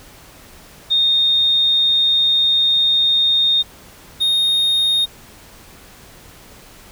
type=tone pair in turn; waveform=sine / triangle; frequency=3680 / 3701 Hz; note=A#7 / A#7; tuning=-23 / -13 cents; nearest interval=unison; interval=10 cents; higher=second; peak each=-12 / -12 dBFS; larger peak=neither; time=0.9-3.63 / 4.2-5.06 s; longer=first; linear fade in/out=20 ms; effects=pink hiss -43 dBFS RMS until 6.91 s

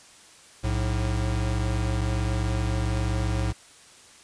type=tone pair together; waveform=square; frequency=60.4 / 107.78 Hz; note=B1 / A2; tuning=-38 / -35 cents; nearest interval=minor seventh; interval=1003 cents; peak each=-27 dBFS; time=0.63-3.53 s; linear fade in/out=20 ms; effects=white hiss -51 dBFS RMS until 4.23 s + resampled to 22050 Hz

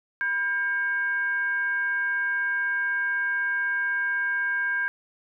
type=tone with frequency modulation; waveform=sine; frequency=1600 Hz; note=G6; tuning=35 cents sharp; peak=-23 dBFS; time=0.21-4.88 s; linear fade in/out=0 ms; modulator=616 Hz; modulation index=0.35; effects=none

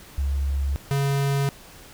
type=tone pair in turn; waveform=sine / square; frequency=69.4 / 139.24 Hz; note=C#2 / C#3; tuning=+3 / +8 cents; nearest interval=octave; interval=1205 cents; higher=second; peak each=-21 dBFS; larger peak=neither; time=0.18-0.76 / 0.91-1.49 s; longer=neither; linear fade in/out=0 ms; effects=pink hiss -46 dBFS RMS until 1.93 s

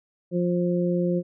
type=harmonic tone; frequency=176.2 Hz; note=F3; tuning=16 cents sharp; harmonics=1 / 2 / 3; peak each=-23 / -26 / -28 dBFS; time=0.31-1.23 s; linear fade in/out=50 ms; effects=none

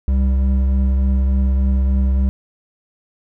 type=tone pair together; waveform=triangle; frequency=66.47 / 196 Hz; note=C2 / G3; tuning=+28 / 0 cents; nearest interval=octave + perfect fifth; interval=1872 cents; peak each=-11 / -22 dBFS; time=0.08-2.29 s; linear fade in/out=0 ms; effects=none

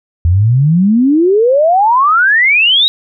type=exponential sweep; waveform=sine; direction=up; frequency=81.4 to 3881 Hz; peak=-6 dBFS; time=0.25-2.88 s; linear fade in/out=0 ms; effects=none

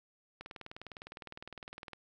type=click train; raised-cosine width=0.3 ms; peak=-29 dBFS; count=31; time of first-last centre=0.41-1.933 s; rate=19.7 Hz; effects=none

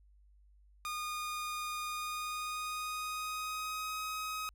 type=tone with pitch glide; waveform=sawtooth; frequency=1224 to 1264.2 Hz; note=D#6 to D#6; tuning=-29 to +27 cents; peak=-33 dBFS; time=0.85-4.49 s; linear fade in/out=0 ms; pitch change=+56 cents; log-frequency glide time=1.87-4.01 s; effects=added 50 Hz sine -60 dBFS peak until 4.54 s

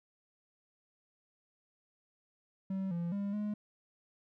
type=tone with pitch steps; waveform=triangle; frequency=191.8 / 171.1 / 200.6 / 209.2 Hz; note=G3 / F3 / G3 / G#3; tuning=-37 / -35 / +40 / +13 cents; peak=-31 dBFS; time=2.7-3.54 s; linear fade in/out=5 ms; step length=210 ms; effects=none

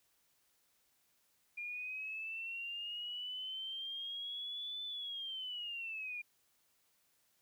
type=linear two-way sweep; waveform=sine; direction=up then down; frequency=2400 to 3520 to 2400 Hz; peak=-40 dBFS; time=1.57-6.22 s; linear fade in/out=10 ms; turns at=4.84 s; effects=white hiss -75 dBFS RMS until 7.41 s

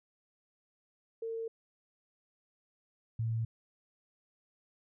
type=tone pair in turn; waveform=sine; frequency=453.5 / 113.38 Hz; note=A#4 / A#2; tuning=-48 / -48 cents; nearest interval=2 octaves; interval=2400 cents; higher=first; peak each=-35 / -30 dBFS; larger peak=second; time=1.22-1.48 / 3.19-3.45 s; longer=neither; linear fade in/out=5 ms; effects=none

